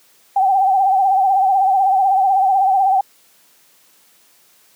sine tone with vibrato, 772 Hz, G5, 27 cents flat, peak -11 dBFS, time 0.36-3.01 s, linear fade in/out 5 ms, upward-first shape sine, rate 16 Hz, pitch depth 66 cents each way, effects white hiss -53 dBFS RMS until 4.75 s + high-pass 150 Hz 12 dB/octave

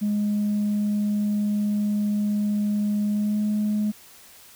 sine tone with pitch glide, 207.7 to 210.5 Hz, G#3 to G#3, 0 to +24 cents, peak -19 dBFS, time 0.01-3.92 s, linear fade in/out 20 ms, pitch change +24 cents, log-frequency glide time 3.09-3.41 s, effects tanh soft clip ceiling -18 dBFS + white hiss -49 dBFS RMS until 4.55 s

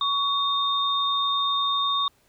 sine tone pair together, 1123 / 3659 Hz, C#6 / A#7, +22 / -33 cents, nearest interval octave + minor sixth, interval 2045 cents, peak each -24 dBFS, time 0.01-2.08 s, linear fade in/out 2 ms, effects pink hiss -63 dBFS RMS until 2.28 s

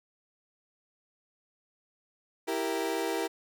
30% pulse chord, E diminished, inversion none, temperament equal, 329.6 / 392 / 466.2 Hz, E4 / G4 / Bb4, 0 / 0 / 0 cents, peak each -31 dBFS, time 2.47-3.28 s, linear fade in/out 20 ms, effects none

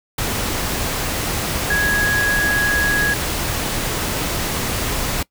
sine tone in noise, 1661.2 Hz, G#6, in tune, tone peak -16 dBFS, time 1.7-3.14 s, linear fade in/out 5 ms, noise pink, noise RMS -22 dBFS, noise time 0.18-5.23 s, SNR +3 dB, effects noise-tail reverb RT60 0.1 s tail -22 dB re dry

